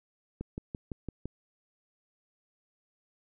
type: click train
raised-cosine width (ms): 3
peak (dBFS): -23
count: 6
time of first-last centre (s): 0.41-1.256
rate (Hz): 5.91
effects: none